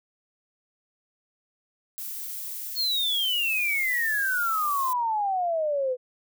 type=noise; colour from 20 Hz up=violet; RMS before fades=-35 dBFS; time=1.98-4.93 s; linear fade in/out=0 ms
type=exponential sweep; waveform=sine; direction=down; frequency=4393 to 493.9 Hz; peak=-23 dBFS; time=2.75-5.97 s; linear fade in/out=50 ms
effects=none